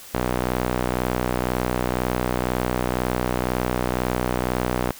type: tone with band-pass filter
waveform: sawtooth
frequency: 62 Hz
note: B1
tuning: 7 cents sharp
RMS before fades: -24 dBFS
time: 0.14-4.91 s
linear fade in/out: 0 ms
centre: 710 Hz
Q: 0.51
effects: white hiss -42 dBFS RMS until 4.99 s